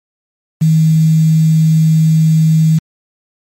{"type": "tone with quantisation", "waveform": "sine", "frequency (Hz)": 158.6, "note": "D#3", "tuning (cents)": 33, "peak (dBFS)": -6, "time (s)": [0.61, 2.79], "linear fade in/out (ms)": 10, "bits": 5, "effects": ["MP3 64 kbps"]}